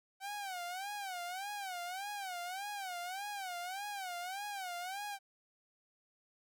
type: tone with vibrato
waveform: sawtooth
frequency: 760 Hz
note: F#5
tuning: 46 cents sharp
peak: -36 dBFS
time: 0.2-5.19 s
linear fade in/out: 50 ms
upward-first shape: sine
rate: 1.7 Hz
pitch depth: 150 cents each way
effects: none